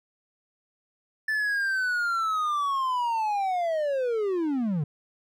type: linear sweep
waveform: triangle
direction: down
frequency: 1760 to 138.59 Hz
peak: -22 dBFS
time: 1.28-4.84 s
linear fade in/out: 5 ms
effects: none